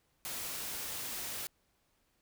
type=noise; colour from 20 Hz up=white; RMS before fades=-40 dBFS; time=0.25-1.47 s; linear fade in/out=0 ms; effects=pink hiss -75 dBFS RMS until 2.21 s